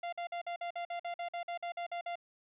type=tone bursts; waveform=45% pulse; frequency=694 Hz; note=F5; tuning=11 cents flat; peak=-36 dBFS; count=15; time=0.03-2.156 s; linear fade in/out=5 ms; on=96 ms; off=49 ms; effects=resampled to 8000 Hz